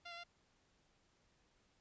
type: tone with pitch steps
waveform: 10% pulse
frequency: 695 / 683 / 694 Hz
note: F5 / F5 / F5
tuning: -9 / -39 / -11 cents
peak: -40 dBFS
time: 0.05-0.239 s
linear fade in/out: 10 ms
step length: 63 ms
effects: pink hiss -75 dBFS RMS until 1.8 s + resampled to 16000 Hz